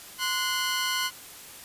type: tone pair together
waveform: 15% pulse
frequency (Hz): 1037 / 1466.5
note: C6 / F#6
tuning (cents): -16 / -16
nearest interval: tritone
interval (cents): 600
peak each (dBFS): -22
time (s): 0.18-1.11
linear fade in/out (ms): 50
effects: white hiss -45 dBFS RMS until 1.64 s + resampled to 32000 Hz